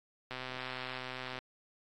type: click train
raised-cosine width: 0.3 ms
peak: -24 dBFS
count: 139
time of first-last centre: 0.31-1.388 s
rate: 128 Hz
effects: AAC 64 kbps